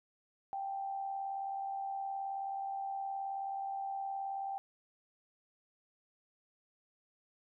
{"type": "tone with amplitude modulation", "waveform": "sine", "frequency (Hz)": 784, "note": "G5", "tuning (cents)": 0, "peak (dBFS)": -34, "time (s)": [0.53, 4.58], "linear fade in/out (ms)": 0, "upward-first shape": "sine", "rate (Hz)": 79, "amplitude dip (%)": 45, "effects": []}